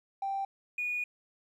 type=tone pair in turn; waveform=triangle; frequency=784 / 2455 Hz; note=G5 / D#7; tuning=0 / -24 cents; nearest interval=octave + minor sixth; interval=1976 cents; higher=second; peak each=-27 dBFS; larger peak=neither; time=0.22-0.45 / 0.78-1.04 s; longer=second; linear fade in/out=5 ms; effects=tanh soft clip ceiling -28 dBFS